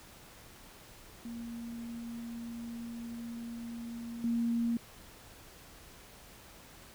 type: tone with level steps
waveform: sine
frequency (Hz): 233.5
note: A#3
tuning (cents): +3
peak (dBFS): -39 / -28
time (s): 1.25-4.77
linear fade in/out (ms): 2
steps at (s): 4.24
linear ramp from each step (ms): 2
effects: pink hiss -54 dBFS RMS until 6.94 s